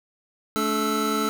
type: tone cluster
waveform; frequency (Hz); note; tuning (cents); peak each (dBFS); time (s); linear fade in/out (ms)
square; 217.7 / 288.5 / 431.2 / 1324; A3 / D4 / A4 / E6; -18 / -31 / -35 / +7; -29 / -29 / -29 / -27; 0.56-1.29; 0
effects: none